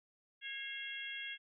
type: harmonic tone with a mistuned harmonic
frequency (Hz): 549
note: C#5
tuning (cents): -17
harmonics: 3 / 4 / 5 / 6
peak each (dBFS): -47 / -46 / -47 / -46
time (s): 0.41-1.38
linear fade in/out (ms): 50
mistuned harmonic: 4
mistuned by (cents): -48
effects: none